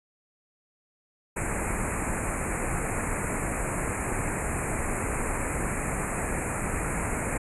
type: band-stop noise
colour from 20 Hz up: pink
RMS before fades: -29 dBFS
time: 1.36-7.38 s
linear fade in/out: 10 ms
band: 2500 to 7100 Hz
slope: 96 dB/octave
effects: resampled to 24000 Hz